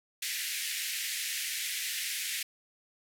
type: band-pass noise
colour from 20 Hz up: pink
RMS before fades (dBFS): -35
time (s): 0.22-2.43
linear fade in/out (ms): 5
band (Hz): 1800 to 15000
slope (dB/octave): 48
effects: none